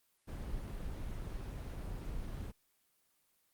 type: noise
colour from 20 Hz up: brown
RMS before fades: -41 dBFS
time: 0.27-2.52 s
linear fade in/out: 20 ms
effects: white hiss -75 dBFS RMS until 3.53 s + Opus 24 kbps